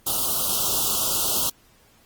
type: band-stop noise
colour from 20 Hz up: white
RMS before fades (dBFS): -23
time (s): 0.06-1.5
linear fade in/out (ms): 10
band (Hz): 1400 to 2800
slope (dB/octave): 96
effects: pink hiss -57 dBFS RMS until 2.05 s + Opus 24 kbps